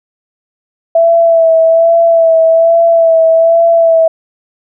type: tone with vibrato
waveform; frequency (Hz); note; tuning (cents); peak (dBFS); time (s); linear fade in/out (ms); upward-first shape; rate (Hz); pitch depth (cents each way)
sine; 661; E5; +5; -4; 0.95-4.08; 5; sine; 1.2; 28
effects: none